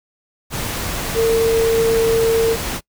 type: tone in noise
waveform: sine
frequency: 454.3 Hz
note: A#4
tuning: 45 cents flat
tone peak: -12 dBFS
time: 1.14-2.57 s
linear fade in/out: 50 ms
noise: pink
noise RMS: -24 dBFS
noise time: 0.5-2.81 s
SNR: +9 dB
effects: noise-tail reverb RT60 0.1 s tail -23 dB re dry